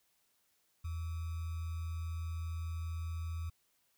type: tone with sample-and-hold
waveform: sine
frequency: 82.41 Hz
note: E2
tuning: in tune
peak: -36 dBFS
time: 0.84-3.5 s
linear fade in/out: 10 ms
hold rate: 1225 Hz
effects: white hiss -75 dBFS RMS until 3.97 s